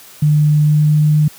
sine tone with pitch glide, 150 to 151.39 Hz, D3 to D#3, +37 to -47 cents, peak -8 dBFS, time 0.22-1.28 s, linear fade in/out 5 ms, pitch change +16 cents, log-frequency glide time 0.51-0.98 s, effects white hiss -40 dBFS RMS until 1.38 s + high-pass 80 Hz 12 dB/octave

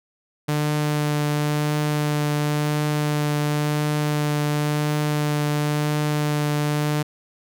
sawtooth tone with vibrato, 149 Hz, D3, 25 cents sharp, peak -16 dBFS, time 0.48-7.03 s, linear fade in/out 10 ms, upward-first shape triangle, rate 0.95 Hz, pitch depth 12 cents each way, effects none

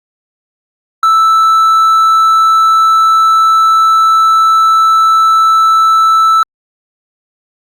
triangle tone, 1318.5 Hz, E6, in tune, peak -3 dBFS, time 1.03-6.43 s, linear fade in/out 2 ms, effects Opus 48 kbps

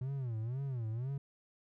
triangle tone with vibrato, 123.47 Hz, B2, in tune, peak -33 dBFS, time 0.01-1.18 s, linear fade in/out 5 ms, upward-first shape sine, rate 2 Hz, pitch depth 210 cents each way, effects none

